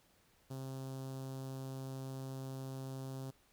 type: tone with notch filter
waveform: sawtooth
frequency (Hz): 133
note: C3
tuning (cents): +29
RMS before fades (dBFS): -44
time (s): 0.5-3.31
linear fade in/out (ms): 10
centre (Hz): 2100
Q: 0.59
effects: pink hiss -70 dBFS RMS until 3.52 s